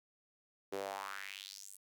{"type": "tone with high-pass filter sweep", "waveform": "sawtooth", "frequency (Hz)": 98, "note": "G2", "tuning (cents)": 0, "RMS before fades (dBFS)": -45, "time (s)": [0.72, 1.77], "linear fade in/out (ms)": 10, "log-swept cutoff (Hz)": [390, 9800], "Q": 3.4, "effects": []}